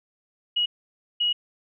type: tone bursts at uneven times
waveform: sine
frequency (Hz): 2903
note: F#7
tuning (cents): -34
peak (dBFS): -20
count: 2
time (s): 0.56-0.66 / 1.2-1.33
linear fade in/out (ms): 10
effects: none